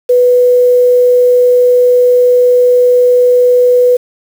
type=tone with quantisation; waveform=sine; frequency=493.9 Hz; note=B4; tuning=in tune; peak=-4 dBFS; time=0.09-3.97 s; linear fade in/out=10 ms; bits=5; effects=none